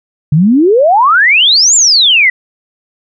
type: exponential two-way sweep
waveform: sine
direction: up then down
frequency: 139.9 to 7459 to 1931 Hz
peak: -4 dBFS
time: 0.32-2.3 s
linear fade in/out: 5 ms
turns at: 1.75 s
effects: none